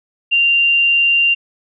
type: tone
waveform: sine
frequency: 2779 Hz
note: F7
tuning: 9 cents flat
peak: -10 dBFS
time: 0.31-1.35 s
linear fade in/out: 20 ms
effects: none